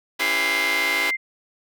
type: chord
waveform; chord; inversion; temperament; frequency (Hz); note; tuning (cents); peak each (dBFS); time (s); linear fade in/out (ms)
5% pulse; C# half-diminished seventh; none; just; 277.2 / 332.6 / 399.1 / 498.9; C#4 / E4 / G4 / B4; 0 / +16 / +31 / +17; -20 / -18 / -18 / -20; 0.19-1.11; 10
type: tone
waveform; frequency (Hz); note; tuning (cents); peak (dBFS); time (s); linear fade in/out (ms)
sine; 2093; C7; 0; -21; 0.2-1.17; 20
effects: none